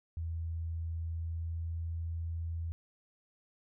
sine tone with pitch glide, 82.41 to 82.98 Hz, E2 to E2, 0 to +12 cents, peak -34 dBFS, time 0.17-2.72 s, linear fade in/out 0 ms, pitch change +12 cents, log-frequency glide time 1.08-1.78 s, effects none

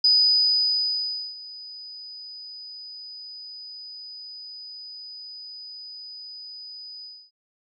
sine tone with ADSR envelope, 4978 Hz, D#8, in tune, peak -14 dBFS, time 0.04-7.31 s, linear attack 6 ms, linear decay 1300 ms, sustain -23 dB, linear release 270 ms, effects none

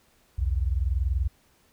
sine tone pair together, 60.79 / 81.1 Hz, B1 / E2, -27 / -28 cents, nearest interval perfect fourth, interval 499 cents, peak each -24 / -27 dBFS, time 0.38-1.28 s, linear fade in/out 10 ms, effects pink hiss -63 dBFS RMS until 1.72 s

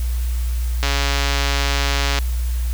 click train, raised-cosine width 0.2 ms, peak -3 dBFS, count 191, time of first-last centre 0.83-2.187 s, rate 140 Hz, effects added 60 Hz sine -18 dBFS peak until 2.73 s + white hiss -38 dBFS RMS until 2.73 s

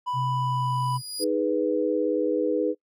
triangle tone, 990 Hz, B5, 4 cents sharp, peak -24 dBFS, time 0.06-0.98 s, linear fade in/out 20 ms
sine tone with pitch glide, 130 to 128.36 Hz, C3 to C3, -11 to -33 cents, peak -26 dBFS, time 0.13-1.02 s, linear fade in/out 50 ms, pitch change -22 cents, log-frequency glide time 0.29-0.64 s
25% pulse tone with exponential growth, 4900 Hz, D#8, 27 cents flat, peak -23 dBFS, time 0.36-1.24 s, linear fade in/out 1 ms, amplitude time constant 190 ms
sine chord, G# minor, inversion second, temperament equal, 311.1 / 415.3 / 493.9 Hz, D#4 / G#4 / B4, 0 / 0 / 0 cents, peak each -26 / -27 / -25 dBFS, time 1.19-2.75 s, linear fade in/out 50 ms
effects noise-tail reverb RT60 0.1 s tail -25 dB re dry

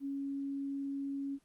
sine tone, 277.2 Hz, C#4, in tune, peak -35 dBFS, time 0-1.39 s, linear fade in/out 50 ms, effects pink hiss -72 dBFS RMS until 1.44 s + Opus 24 kbps

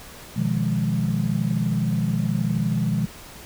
sine chord, F half-diminished seventh, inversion second, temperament equal, 123.47 / 155.56 / 174.61 / 207.7 Hz, Cb3 / Eb3 / F3 / Ab3, 0 / 0 / 0 / 0 cents, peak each -25 dBFS, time 0.36-3.06 s, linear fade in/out 10 ms, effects tanh soft clip ceiling -11 dBFS + pink hiss -42 dBFS RMS until 3.45 s

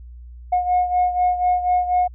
sine beating tone pair, 721 / 725.1 Hz, F#5 / F#5, -45 / -35 cents, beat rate 4.1 Hz, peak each -16 / -21 dBFS, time 0.52-2.08 s, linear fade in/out 10 ms, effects tanh soft clip ceiling -11 dBFS + added 60 Hz sine -36 dBFS peak until 2.14 s

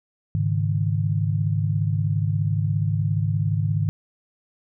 sine chord, Ab suspended fourth, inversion none, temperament equal, 103.83 / 138.59 / 155.56 Hz, Ab2 / Db3 / Eb3, 0 / 0 / 0 cents, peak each -22 / -27 / -24 dBFS, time 0.35-3.89 s, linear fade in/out 0 ms, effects none

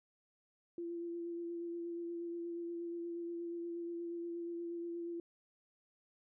sine tone with vibrato, 341.2 Hz, F4, 40 cents flat, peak -39 dBFS, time 0.78-5.2 s, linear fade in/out 2 ms, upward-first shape sine, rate 8.4 Hz, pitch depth 16 cents each way, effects none

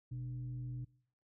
sine tone with frequency modulation, 125.1 Hz, B2, 23 cents sharp, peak -39 dBFS, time 0.11-0.85 s, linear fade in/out 10 ms, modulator 171 Hz, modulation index 0.35, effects noise-tail reverb RT60 0.6 s tail -23 dB re dry

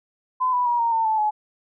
sine tone with pitch steps, 1017 / 986.9 / 957.7 / 929.4 / 901.9 / 875.2 / 849.3 Hz, C6 / B5 / A#5 / A#5 / A5 / A5 / G#5, -50 / -2 / +46 / -5 / +43 / -9 / +39 cents, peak -18 dBFS, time 0.4-1.31 s, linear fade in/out 20 ms, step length 130 ms, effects none

